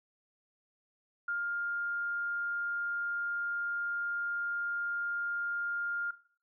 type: tone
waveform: sine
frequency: 1406 Hz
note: F6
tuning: 11 cents sharp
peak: -31 dBFS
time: 1.28-6.11 s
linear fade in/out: 5 ms
effects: noise-tail reverb RT60 0.5 s tail -17 dB re dry